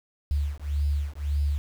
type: beating tone pair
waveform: sine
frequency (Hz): 71.5 / 73.3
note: D2 / D2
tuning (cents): -46 / -3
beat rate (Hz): 1.8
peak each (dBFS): -27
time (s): 0.31-1.58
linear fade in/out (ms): 0
effects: 8-bit

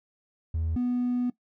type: tone pair in turn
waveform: triangle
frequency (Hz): 81.1 / 246.2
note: E2 / B3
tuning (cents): -28 / -5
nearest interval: octave + perfect fifth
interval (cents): 1923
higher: second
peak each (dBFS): -23 / -21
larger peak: second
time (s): 0.54-0.76 / 0.76-1.3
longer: second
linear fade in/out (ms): 5
effects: noise-tail reverb RT60 0.1 s tail -20 dB re dry + tanh soft clip ceiling -20 dBFS

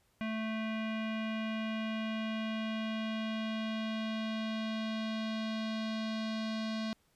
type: tone with low-pass filter sweep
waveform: square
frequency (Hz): 220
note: A3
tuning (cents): 0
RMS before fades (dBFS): -36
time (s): 0.21-6.93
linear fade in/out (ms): 0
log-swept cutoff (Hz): 2500 to 4300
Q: 2.5
effects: pink hiss -72 dBFS RMS until 7.15 s + resampled to 32000 Hz

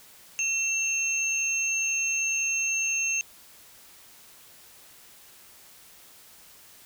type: tone pair together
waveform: sine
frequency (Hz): 2699 / 6375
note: E7 / G8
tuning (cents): +40 / +28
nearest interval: octave + minor third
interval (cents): 1488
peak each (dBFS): -27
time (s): 0.39-3.21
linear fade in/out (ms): 0
effects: white hiss -52 dBFS RMS until 6.85 s

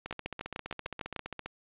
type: two click trains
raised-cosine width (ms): 0.3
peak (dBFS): -21 / -19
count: 22 / 8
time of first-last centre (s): 0.06-1.46 / 0.11-1.163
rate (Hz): 15 / 6.65
effects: resampled to 8000 Hz + 10-bit

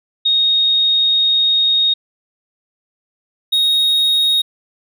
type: tone pair in turn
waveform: sine / triangle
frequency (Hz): 3729 / 3748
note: A#7 / A#7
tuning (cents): 0 / +9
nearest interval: unison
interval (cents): 9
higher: second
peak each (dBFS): -11 / -10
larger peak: second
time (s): 0.25-1.94 / 3.52-4.42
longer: first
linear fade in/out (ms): 10
effects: none

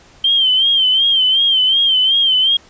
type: tone with vibrato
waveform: sine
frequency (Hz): 3136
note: G7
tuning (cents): 0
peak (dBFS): -10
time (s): 0.24-2.57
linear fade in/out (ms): 5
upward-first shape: sine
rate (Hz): 2.7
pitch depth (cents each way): 73
effects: pink hiss -46 dBFS RMS until 2.69 s + resampled to 16000 Hz

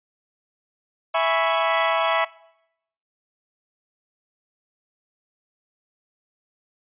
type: chord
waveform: sawtooth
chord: C# minor seventh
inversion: first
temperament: equal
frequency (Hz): 659.3 / 830.6 / 987.8 / 1108.7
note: E5 / G#5 / B5 / C#6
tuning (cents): 0 / 0 / 0 / 0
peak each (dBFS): -17 / -23 / -22 / -21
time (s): 1.14-2.25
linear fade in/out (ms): 10
effects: noise-tail reverb RT60 0.8 s tail -21 dB re dry + resampled to 8000 Hz

